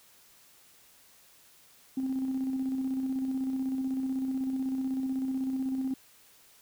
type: tone with tremolo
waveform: sine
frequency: 263.6 Hz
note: C4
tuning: 13 cents sharp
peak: -26 dBFS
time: 1.97-5.94 s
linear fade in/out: 5 ms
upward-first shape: square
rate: 16 Hz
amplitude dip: 35%
effects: tanh soft clip ceiling -24 dBFS + white hiss -59 dBFS RMS until 6.61 s